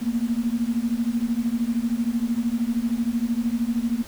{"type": "beating tone pair", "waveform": "sine", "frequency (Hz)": [227.8, 240.8], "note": ["A#3", "B3"], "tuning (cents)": [-40, -44], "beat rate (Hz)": 13, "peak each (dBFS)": -24, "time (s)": [0.01, 4.03], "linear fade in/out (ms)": 20, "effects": ["pink hiss -43 dBFS RMS until 4.07 s"]}